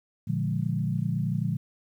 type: chord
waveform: sine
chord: Bb dominant seventh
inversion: none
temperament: equal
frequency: 116.54 / 146.83 / 174.61 / 207.7 Hz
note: Bb2 / D3 / F3 / Ab3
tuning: 0 / 0 / 0 / 0 cents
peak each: -30 / -29 / -30 / -34 dBFS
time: 0.27-1.57 s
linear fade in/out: 10 ms
effects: 10-bit